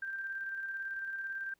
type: tone with tremolo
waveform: sine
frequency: 1577 Hz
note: G6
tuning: 10 cents sharp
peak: -35 dBFS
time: 0.02-1.54 s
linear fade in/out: 5 ms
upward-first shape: square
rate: 18 Hz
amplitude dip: 30%
effects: pink hiss -75 dBFS RMS until 1.59 s